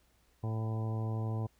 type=harmonic tone with a mistuned harmonic; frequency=110.9 Hz; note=A2; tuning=14 cents sharp; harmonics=1 / 2 / 3 / 4 / 5 / 6 / 7 / 8 / 9; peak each=-32 / -43 / -46 / -47 / -50 / -52 / -49 / -55 / -51 dBFS; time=0.43-1.47 s; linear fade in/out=10 ms; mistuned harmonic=7; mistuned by=-16 cents; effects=added 60 Hz sine -70 dBFS peak until 1.59 s + pink hiss -71 dBFS RMS until 1.59 s